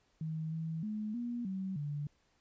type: tone with pitch steps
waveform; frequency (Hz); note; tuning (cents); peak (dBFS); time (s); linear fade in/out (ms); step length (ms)
sine; 158.5 / 161.5 / 213.2 / 239.5 / 190.4 / 146; D#3 / E3 / G#3 / A#3 / F#3 / D3; +32 / -35 / +46 / +47 / +50 / -10; -35; 0.21-2.07; 2; 310
effects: pink hiss -73 dBFS RMS until 2.4 s + resampled to 16000 Hz